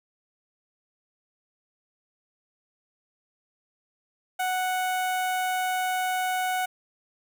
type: tone with notch filter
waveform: sawtooth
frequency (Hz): 740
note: F#5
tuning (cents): 0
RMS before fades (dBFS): -27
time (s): 4.39-6.66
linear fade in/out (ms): 10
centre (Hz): 4800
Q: 1.4
effects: none